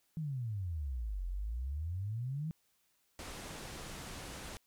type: exponential two-way sweep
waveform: sine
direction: down then up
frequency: 165.2 to 43 to 165.2 Hz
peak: -35 dBFS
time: 0.17-2.51 s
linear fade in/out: 0 ms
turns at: 1.26 s
type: low-pass noise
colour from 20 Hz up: pink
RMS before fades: -46 dBFS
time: 3.19-4.57 s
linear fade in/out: 0 ms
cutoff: 11000 Hz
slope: 24 dB/octave
effects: white hiss -75 dBFS RMS until 4.66 s